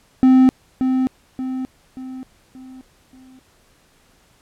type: tone with echo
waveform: triangle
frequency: 259.2 Hz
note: C4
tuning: 16 cents flat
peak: -6 dBFS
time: 0.23-0.49 s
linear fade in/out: 0 ms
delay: 580 ms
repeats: 5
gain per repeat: -7 dB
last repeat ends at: 3.39 s
effects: pink hiss -56 dBFS RMS until 4.41 s + low-pass 12000 Hz 12 dB/octave